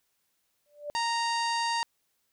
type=tone with exponential growth; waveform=sine; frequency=587.3 Hz; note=D5; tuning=in tune; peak=-30 dBFS; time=0.66-0.9 s; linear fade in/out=0 ms; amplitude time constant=51 ms
type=harmonic tone; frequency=930 Hz; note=A#5; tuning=4 cents flat; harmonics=1 / 2 / 3 / 4 / 5 / 6 / 7 / 8 / 9 / 10; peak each=-28 / -35 / -38 / -41 / -35 / -46 / -44 / -49 / -52 / -49 dBFS; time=0.95-1.83 s; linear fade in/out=0 ms
effects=white hiss -75 dBFS RMS until 2.32 s